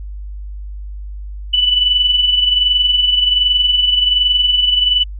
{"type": "tone with amplitude modulation", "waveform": "sine", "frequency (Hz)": 2976, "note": "F#7", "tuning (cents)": 9, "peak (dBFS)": -8, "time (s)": [1.53, 5.04], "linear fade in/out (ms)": 10, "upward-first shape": "sine", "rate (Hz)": 21.3, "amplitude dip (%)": 55, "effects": ["added 50 Hz sine -25 dBFS peak until 5.19 s"]}